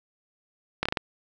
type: slowing click train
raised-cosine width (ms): 0.3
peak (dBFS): -9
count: 5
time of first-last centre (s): 0.83-0.972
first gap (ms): 25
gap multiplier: 1.24
effects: none